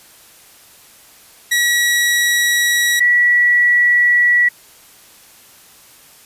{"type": "tone pair in turn", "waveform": ["sawtooth", "sine"], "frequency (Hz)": [1923, 1940.9], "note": ["B6", "B6"], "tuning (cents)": [-47, -31], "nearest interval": "unison", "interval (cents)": 16, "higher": "second", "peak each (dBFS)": -9, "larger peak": "neither", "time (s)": [[1.51, 3], [3, 4.49]], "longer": "neither", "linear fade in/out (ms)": 10, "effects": ["white hiss -45 dBFS RMS until 6.25 s", "resampled to 32000 Hz"]}